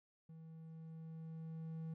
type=tone with level ramp; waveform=triangle; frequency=161.4 Hz; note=E3; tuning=36 cents flat; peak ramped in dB=-51 to -40 dBFS; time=0.29-1.94 s; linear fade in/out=5 ms; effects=none